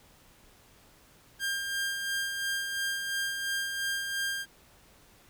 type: tone with tremolo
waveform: sawtooth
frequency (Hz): 1600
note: G6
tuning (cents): +35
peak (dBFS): -25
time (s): 1.39-4.46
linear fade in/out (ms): 50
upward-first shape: sine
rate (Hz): 2.9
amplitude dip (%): 40
effects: pink hiss -59 dBFS RMS until 5.29 s